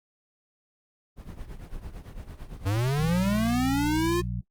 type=noise with tremolo; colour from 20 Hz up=brown; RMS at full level=-36 dBFS; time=1.16-3.14 s; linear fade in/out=50 ms; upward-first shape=triangle; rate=8.9 Hz; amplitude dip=80%
type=linear sweep; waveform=square; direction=up; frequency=92.5 to 356.6 Hz; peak=-24 dBFS; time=2.65-4.22 s; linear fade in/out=20 ms
type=harmonic tone; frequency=59.6 Hz; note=A#1; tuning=39 cents sharp; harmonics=1 / 2 / 3; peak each=-33 / -32 / -34 dBFS; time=2.98-4.41 s; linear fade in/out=10 ms
effects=noise-tail reverb RT60 0.1 s tail -21 dB re dry + Opus 24 kbps